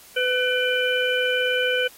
harmonic tone with a mistuned harmonic, 502 Hz, B4, 28 cents sharp, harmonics 1 / 3 / 5 / 6, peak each -23 / -24 / -28 / -26 dBFS, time 0.16-1.88 s, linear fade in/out 10 ms, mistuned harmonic 5, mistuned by -91 cents, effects white hiss -48 dBFS RMS until 1.97 s + AAC 48 kbps

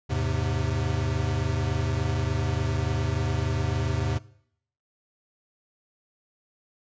square chord, E augmented, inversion none, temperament equal with one note detuned, 80.48 / 103.83 / 130.81 Hz, E2 / G#2 / B#2, -41 / 0 / 0 cents, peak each -30 / -30 / -29 dBFS, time 0.09-4.19 s, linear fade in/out 20 ms, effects noise-tail reverb RT60 0.7 s tail -21 dB re dry + resampled to 16000 Hz

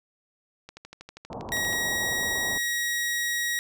click train, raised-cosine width 0.2 ms, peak -25 dBFS, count 14, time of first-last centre 0.69-1.73 s, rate 12.5 Hz
white low-pass noise, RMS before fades -37 dBFS, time 1.3-2.58 s, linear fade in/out 2 ms, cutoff 990 Hz, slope 48 dB/octave
sawtooth tone, 1900 Hz, A#6, 33 cents sharp, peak -22 dBFS, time 1.52-3.59 s, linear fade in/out 0 ms
effects none

